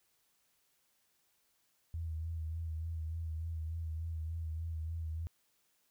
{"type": "tone with vibrato", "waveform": "sine", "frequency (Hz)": 81, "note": "E2", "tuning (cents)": -30, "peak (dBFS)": -36, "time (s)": [1.94, 5.27], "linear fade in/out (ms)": 0, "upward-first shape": "sine", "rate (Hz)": 3.4, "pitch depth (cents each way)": 42, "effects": ["white hiss -75 dBFS RMS until 5.9 s"]}